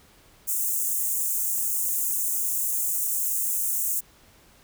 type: high-pass noise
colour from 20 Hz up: white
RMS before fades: -26 dBFS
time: 0.47-4.01 s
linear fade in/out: 20 ms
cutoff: 6700 Hz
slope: 48 dB/octave
effects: pink hiss -56 dBFS RMS until 4.63 s